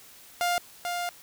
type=tone pair in turn; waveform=sawtooth; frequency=703 / 703 Hz; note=F5 / F5; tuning=+11 / +11 cents; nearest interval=unison; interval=0 cents; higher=neither; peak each=-20 / -25 dBFS; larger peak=first; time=0.41-0.58 / 0.85-1.09 s; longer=second; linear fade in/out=0 ms; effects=white hiss -51 dBFS RMS until 1.22 s